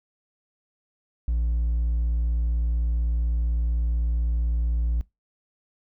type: tone with hard clipping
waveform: sine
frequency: 57.9 Hz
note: A#1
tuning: 11 cents flat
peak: -22 dBFS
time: 1.28-5.01 s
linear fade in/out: 0 ms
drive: 2 dB
effects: noise-tail reverb RT60 0.2 s tail -22 dB re dry